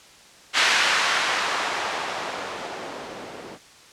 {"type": "noise with low-pass filter sweep", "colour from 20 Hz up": "violet", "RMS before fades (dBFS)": -25, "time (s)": [0.53, 3.59], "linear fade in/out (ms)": 50, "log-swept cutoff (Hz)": [2000, 340], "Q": 0.9, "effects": ["white hiss -49 dBFS RMS until 3.92 s", "low-pass 7000 Hz 12 dB/octave"]}